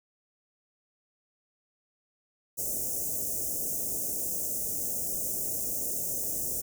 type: band-stop noise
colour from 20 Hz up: white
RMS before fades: -32 dBFS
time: 2.57-6.62 s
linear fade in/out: 20 ms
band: 660 to 6100 Hz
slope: 48 dB/octave
effects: none